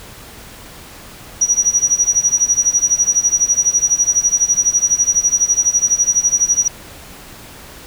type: tone with tremolo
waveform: sine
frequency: 5800 Hz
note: F#8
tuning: 35 cents flat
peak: -8 dBFS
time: 1.41-6.68 s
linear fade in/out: 5 ms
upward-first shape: sine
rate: 12 Hz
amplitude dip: 90%
effects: pink hiss -37 dBFS RMS until 7.86 s